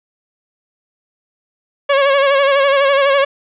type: tone with vibrato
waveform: sawtooth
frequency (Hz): 554.4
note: C#5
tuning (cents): 0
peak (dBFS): -6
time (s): 1.89-3.25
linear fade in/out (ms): 10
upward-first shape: sine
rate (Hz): 12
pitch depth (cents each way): 49
effects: resampled to 8000 Hz + 7-bit